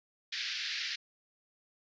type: band-pass noise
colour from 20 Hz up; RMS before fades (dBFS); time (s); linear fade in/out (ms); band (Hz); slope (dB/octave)
white; -37; 0.32-0.96; 10; 1600 to 5200; 48
effects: resampled to 16000 Hz